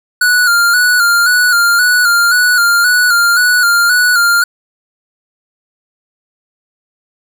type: tone with vibrato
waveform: square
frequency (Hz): 1436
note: F6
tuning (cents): +48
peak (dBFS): -8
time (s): 0.21-4.44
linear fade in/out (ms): 5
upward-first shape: square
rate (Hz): 1.9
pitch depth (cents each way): 45
effects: none